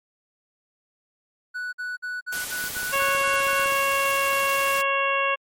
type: tone bursts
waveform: triangle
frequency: 1480 Hz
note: F#6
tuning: in tune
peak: -26 dBFS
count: 9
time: 1.54-3.658 s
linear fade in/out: 20 ms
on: 190 ms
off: 51 ms
type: noise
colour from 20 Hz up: white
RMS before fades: -32 dBFS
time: 2.32-4.82 s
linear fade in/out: 10 ms
type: click train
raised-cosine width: 2 ms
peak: -29 dBFS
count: 18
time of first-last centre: 2.64-3.723 s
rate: 15.7 Hz
type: harmonic tone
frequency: 551 Hz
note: C#5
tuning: 11 cents flat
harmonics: 1 / 2 / 3 / 4 / 5 / 6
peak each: -27 / -24 / -29 / -30 / -26 / -38 dBFS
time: 2.92-5.36 s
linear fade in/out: 20 ms
effects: MP3 64 kbps